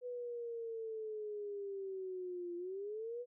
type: linear two-way sweep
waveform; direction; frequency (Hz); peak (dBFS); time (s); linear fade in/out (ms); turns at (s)
sine; down then up; 496.3 to 345.1 to 496.3; -40; 0.01-3.26; 50; 2.56
effects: none